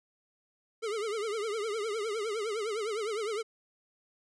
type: tone with vibrato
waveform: square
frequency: 429.9 Hz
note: A4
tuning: 40 cents flat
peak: -32 dBFS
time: 0.82-3.43 s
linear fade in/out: 20 ms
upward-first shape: triangle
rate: 9.8 Hz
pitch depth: 150 cents each way
effects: resampled to 22050 Hz